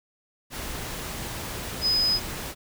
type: tone in noise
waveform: sine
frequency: 5030 Hz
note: D#8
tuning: 18 cents sharp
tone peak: -20 dBFS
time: 1.81-2.2 s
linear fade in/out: 50 ms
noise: pink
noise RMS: -34 dBFS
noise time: 0.5-2.55 s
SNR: +11 dB
effects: none